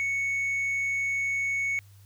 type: tone with tanh clipping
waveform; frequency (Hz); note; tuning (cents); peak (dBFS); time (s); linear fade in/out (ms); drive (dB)
triangle; 2217; C#7; 0; -26; 0-1.79; 0; 7
effects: added 99 Hz sine -50 dBFS peak until 2.05 s + white hiss -62 dBFS RMS until 2.05 s